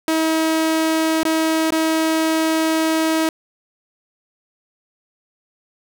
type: tone with dropouts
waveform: sawtooth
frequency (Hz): 320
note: D#4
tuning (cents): +49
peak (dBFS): -12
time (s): 0.08-3.29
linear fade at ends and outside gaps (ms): 1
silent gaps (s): 1.232-1.252 / 1.706-1.722
effects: none